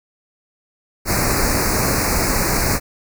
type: band-stop noise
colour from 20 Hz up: pink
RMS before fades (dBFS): -18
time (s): 1.05-2.8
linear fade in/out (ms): 50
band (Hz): 2500 to 4200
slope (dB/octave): 96
effects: none